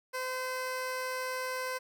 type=tone; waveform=15% pulse; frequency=513 Hz; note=C5; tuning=34 cents flat; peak=-27 dBFS; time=0.13-1.79 s; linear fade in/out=20 ms; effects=none